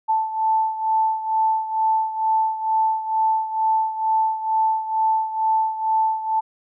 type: beating tone pair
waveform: sine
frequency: 880 / 882.2 Hz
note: A5 / A5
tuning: 0 / +4 cents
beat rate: 2.2 Hz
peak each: -19 / -24 dBFS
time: 0.08-6.41 s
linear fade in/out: 20 ms
effects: none